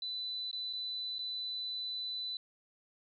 sine tone with dropouts, 3995 Hz, B7, 19 cents sharp, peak -36 dBFS, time 0.02-2.37 s, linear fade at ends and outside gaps 2 ms, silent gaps 0.513-0.529 / 0.729-0.733 / 1.184-1.191 s, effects none

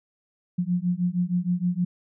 sine beating tone pair, 174.61 / 181.01 Hz, F3 / F#3, 0 / -38 cents, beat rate 6.4 Hz, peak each -25 dBFS, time 0.58-1.85 s, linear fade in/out 10 ms, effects none

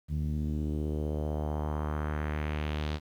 sawtooth tone with low-pass filter sweep, 75.6 Hz, D#2, 49 cents flat, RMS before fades -32 dBFS, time 0.08-3 s, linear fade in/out 50 ms, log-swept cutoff 160 to 4200 Hz, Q 2, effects 10-bit

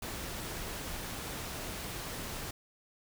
pink noise, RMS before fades -40 dBFS, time 0.02-2.51 s, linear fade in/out 5 ms, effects none

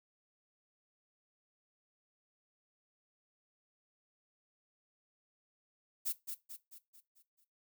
violet noise with echo, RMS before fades -35 dBFS, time 6.05-6.13 s, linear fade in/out 20 ms, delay 220 ms, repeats 6, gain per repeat -6 dB, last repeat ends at 7.45 s, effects noise-tail reverb RT60 0.2 s tail -17 dB re dry

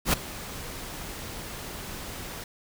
pink noise with ADSR envelope, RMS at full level -20 dBFS, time 0.05-2.44 s, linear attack 82 ms, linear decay 10 ms, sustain -18 dB, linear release 3 ms, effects none

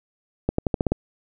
accelerating click train, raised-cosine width 2 ms, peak -7 dBFS, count 7, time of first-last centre 0.49-0.92 s, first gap 94 ms, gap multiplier 0.89, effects none

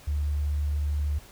sine tone, 73.42 Hz, D2, in tune, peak -24 dBFS, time 0.07-1.19 s, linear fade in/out 10 ms, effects pink hiss -51 dBFS RMS until 1.31 s

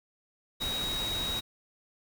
sine tone in noise, 3808 Hz, A#7, 36 cents sharp, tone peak -31 dBFS, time 0.6-1.41 s, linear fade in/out 20 ms, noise pink, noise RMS -37 dBFS, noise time 0.6-1.41 s, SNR +3 dB, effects none

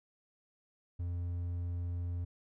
triangle tone, 87.31 Hz, F2, in tune, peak -32 dBFS, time 0.99-2.25 s, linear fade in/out 10 ms, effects none

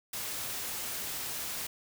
white noise, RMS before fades -37 dBFS, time 0.13-1.67 s, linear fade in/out 5 ms, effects none

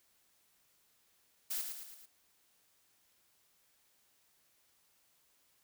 blue noise with echo, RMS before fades -37 dBFS, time 1.5-1.62 s, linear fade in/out 10 ms, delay 110 ms, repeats 4, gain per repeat -5 dB, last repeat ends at 2.06 s, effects white hiss -72 dBFS RMS until 5.63 s

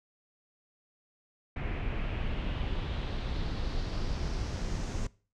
brown noise with low-pass filter sweep, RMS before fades -33 dBFS, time 1.56-5.07 s, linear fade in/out 5 ms, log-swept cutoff 2300 to 6800 Hz, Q 2.7, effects noise-tail reverb RT60 0.4 s tail -22 dB re dry

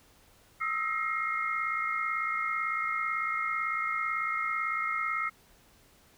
sine tone cluster, 1263 / 1321 / 1894 / 2135 Hz, D#6 / E6 / A#6 / C7, +26 / +3 / +27 / +34 cents, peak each -35 / -33 / -40 / -32 dBFS, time 0.6-5.3 s, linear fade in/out 20 ms, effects pink hiss -61 dBFS RMS until 6.17 s

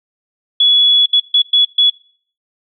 sine tone bursts at uneven times, 3391 Hz, G#7, 35 cents sharp, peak -7 dBFS, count 5, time 0.6-1.06 / 1.13-1.2 / 1.34-1.42 / 1.53-1.65 / 1.78-1.9 s, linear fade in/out 5 ms, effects noise-tail reverb RT60 0.5 s tail -21 dB re dry

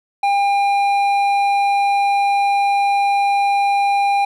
sine tone with hard clipping, 802 Hz, G5, 39 cents sharp, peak -15 dBFS, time 0.23-4.25 s, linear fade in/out 5 ms, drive 8 dB, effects none

